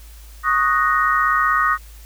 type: chord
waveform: sine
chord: D# minor seventh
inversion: third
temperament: equal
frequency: 1108.7 / 1244.5 / 1480 / 1864.7 Hz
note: C#6 / D#6 / F#6 / A#6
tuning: 0 / 0 / 0 / 0 cents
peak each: -22 / -17 / -23 / -21 dBFS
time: 0.43-1.78 s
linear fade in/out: 50 ms
effects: added 54 Hz sine -38 dBFS peak until 2.05 s + white hiss -48 dBFS RMS until 2.05 s